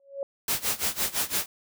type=tone with exponential growth; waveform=sine; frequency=554.4 Hz; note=C#5; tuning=in tune; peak=-25 dBFS; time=0-0.23 s; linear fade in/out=1 ms; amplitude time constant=50 ms
type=noise with tremolo; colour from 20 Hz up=white; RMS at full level=-25 dBFS; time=0.48-1.46 s; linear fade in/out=2 ms; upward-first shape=sine; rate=5.9 Hz; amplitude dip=90%
effects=none